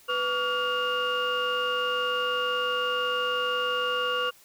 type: tone cluster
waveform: sine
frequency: 497.1 / 1139 / 1417 / 2821 Hz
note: B4 / C#6 / F6 / F7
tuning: +11 / +47 / +25 / +17 cents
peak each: -29 dBFS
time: 0.08-4.31 s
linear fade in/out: 20 ms
effects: tanh soft clip ceiling -19 dBFS + white hiss -56 dBFS RMS until 4.44 s